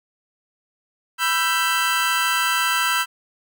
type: chord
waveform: 25% pulse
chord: E minor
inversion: second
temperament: equal with one note detuned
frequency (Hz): 987.8 / 1333.8 / 1568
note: B5 / E6 / G6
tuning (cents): 0 / +20 / 0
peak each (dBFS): -21 / -18 / -19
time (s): 1.18-3.06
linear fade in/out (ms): 50
effects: none